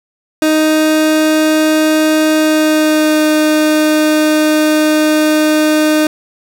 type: tone with pitch glide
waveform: 30% pulse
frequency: 311.1 to 307.3 Hz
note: D#4 to D#4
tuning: 0 to -21 cents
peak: -6 dBFS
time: 0.42-6.07 s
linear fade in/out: 2 ms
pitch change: -21 cents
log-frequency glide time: 2.35-3.23 s
effects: none